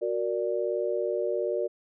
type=chord; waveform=sine; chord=Gb augmented; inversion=none; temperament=equal with one note detuned; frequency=368.9 / 466.2 / 587.3 Hz; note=Gb4 / Bb4 / D5; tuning=-5 / 0 / 0 cents; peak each=-30 dBFS; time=0.01-1.68 s; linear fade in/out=20 ms; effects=none